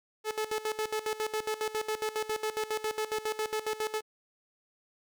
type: tone with tremolo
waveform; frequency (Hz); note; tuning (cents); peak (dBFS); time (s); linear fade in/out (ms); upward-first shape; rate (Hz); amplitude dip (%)
sawtooth; 432.4; A4; -30; -25; 0.24-4.02; 50; square; 7.3; 80
effects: none